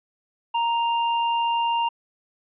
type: tone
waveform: square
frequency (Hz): 932.3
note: A#5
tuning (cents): 0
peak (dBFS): -21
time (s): 0.54-1.89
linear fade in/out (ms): 10
effects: resampled to 8000 Hz